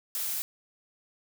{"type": "noise", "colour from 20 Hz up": "blue", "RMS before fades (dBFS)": -32, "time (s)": [0.15, 0.42], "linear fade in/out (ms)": 0, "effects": []}